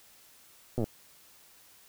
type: slowing click train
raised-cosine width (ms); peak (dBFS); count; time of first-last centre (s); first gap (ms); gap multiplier
2; -18; 8; 0.78-0.841; 8; 1.03
effects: white hiss -58 dBFS RMS until 1.88 s